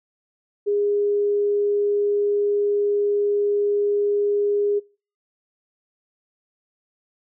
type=tone; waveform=sine; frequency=409.7 Hz; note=G#4; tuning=24 cents flat; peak=-18 dBFS; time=0.66-4.8 s; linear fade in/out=20 ms; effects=noise-tail reverb RT60 0.4 s tail -26 dB re dry